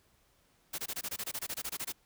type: noise bursts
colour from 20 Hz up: white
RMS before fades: -37 dBFS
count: 16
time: 0.73-1.924 s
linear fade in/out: 10 ms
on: 54 ms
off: 22 ms
effects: pink hiss -69 dBFS RMS until 2.05 s